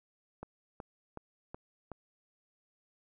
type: click train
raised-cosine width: 1 ms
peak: -28 dBFS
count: 5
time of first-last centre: 0.43-1.917 s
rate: 2.69 Hz
effects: none